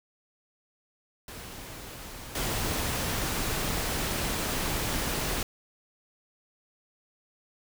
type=noise with level steps; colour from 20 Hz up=pink; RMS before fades=-42 / -30 dBFS; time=1.28-5.43 s; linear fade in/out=2 ms; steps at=2.35 s; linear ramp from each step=5 ms; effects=none